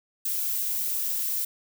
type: noise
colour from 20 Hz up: violet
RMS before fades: -28 dBFS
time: 0.25-1.45 s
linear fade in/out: 5 ms
effects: none